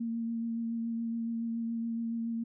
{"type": "tone with vibrato", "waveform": "sine", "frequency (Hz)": 230, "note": "A#3", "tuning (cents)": -23, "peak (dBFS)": -31, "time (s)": [0, 2.44], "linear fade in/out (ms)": 10, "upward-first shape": "triangle", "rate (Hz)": 7.1, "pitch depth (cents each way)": 19, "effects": []}